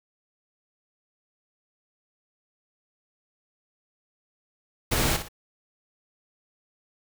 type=noise with echo; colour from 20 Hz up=pink; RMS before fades=-24 dBFS; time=4.91-5.17 s; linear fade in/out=10 ms; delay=58 ms; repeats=2; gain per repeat=-9 dB; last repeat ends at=5.286 s; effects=none